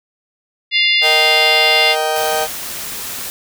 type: harmonic tone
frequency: 698.5 Hz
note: F5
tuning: in tune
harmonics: 3 / 4 / 5 / 6 / 7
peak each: -15 / -16 / -17 / -23 / -21 dBFS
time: 0.71-1.96 s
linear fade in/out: 50 ms
type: chord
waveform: 35% pulse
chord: Eb major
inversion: second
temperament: just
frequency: 466.7 / 622.3 / 777.8 Hz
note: Bb4 / Eb5 / G5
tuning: +2 / 0 / -14 cents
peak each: -20 / -18 / -17 dBFS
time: 1.01-2.48 s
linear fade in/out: 50 ms
type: noise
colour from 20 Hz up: white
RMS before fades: -26 dBFS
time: 2.16-3.3 s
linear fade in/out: 0 ms
effects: none